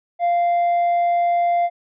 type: tone with tanh clipping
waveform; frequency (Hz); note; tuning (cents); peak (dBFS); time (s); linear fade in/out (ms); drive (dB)
sine; 695; F5; -9; -16; 0.19-1.7; 50; 3
effects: none